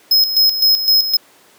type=tone with tremolo; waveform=square; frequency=5130 Hz; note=E8; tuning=48 cents flat; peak=-9 dBFS; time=0.11-1.17 s; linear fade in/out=5 ms; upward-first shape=square; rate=3.9 Hz; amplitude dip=65%; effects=pink hiss -48 dBFS RMS until 1.58 s + high-pass 300 Hz 12 dB/octave